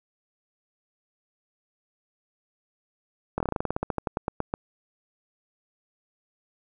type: slowing click train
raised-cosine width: 1 ms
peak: -12 dBFS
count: 19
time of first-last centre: 3.38-4.539 s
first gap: 23 ms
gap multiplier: 1.11
effects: none